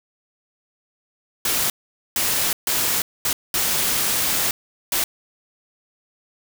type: noise bursts at uneven times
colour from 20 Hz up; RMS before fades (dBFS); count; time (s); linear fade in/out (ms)
white; -21; 6; 1.45-1.7 / 2.16-2.53 / 2.67-3.02 / 3.25-3.33 / 3.54-4.51 / 4.92-5.04; 2
effects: none